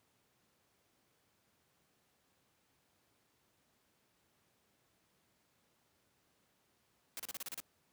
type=noise bursts; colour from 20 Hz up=white; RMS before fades=-43 dBFS; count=8; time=7.17-7.601 s; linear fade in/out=0 ms; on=25 ms; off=33 ms; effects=pink hiss -75 dBFS RMS until 7.92 s + high-pass 100 Hz 12 dB/octave